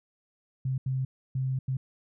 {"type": "tone bursts at uneven times", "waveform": "sine", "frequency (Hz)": 131.3, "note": "C3", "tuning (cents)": 6, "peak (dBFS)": -26, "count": 4, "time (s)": [[0.65, 0.78], [0.86, 1.05], [1.35, 1.59], [1.68, 1.77]], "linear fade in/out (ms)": 5, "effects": []}